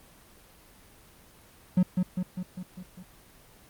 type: tone with echo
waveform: triangle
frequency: 182.5 Hz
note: F#3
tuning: 24 cents flat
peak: -16 dBFS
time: 1.77-1.83 s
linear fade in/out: 5 ms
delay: 200 ms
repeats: 6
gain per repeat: -4 dB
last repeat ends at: 3.03 s
effects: pink hiss -55 dBFS RMS until 3.69 s + Opus 24 kbps